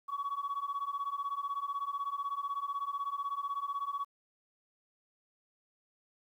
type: beating tone pair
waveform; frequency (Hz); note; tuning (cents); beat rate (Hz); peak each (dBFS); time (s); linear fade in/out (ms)
sine; 1117 / 1133; C#6 / C#6; +13 / +37; 16; -36 / -35; 0.08-4.05; 20
effects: tanh soft clip ceiling -29 dBFS + 11-bit